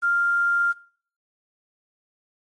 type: tone with quantisation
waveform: sine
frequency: 1396 Hz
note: F6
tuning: 1 cent flat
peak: -18 dBFS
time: 0.02-0.73 s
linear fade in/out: 20 ms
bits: 8
effects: noise-tail reverb RT60 0.5 s tail -20 dB re dry + MP3 48 kbps